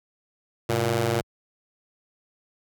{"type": "ring-modulated tone", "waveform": "15% pulse", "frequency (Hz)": 114.2, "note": "A#2", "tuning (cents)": -35, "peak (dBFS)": -12, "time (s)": [0.69, 1.21], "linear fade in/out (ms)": 5, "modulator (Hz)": 240, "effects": ["high-pass 60 Hz 12 dB/octave"]}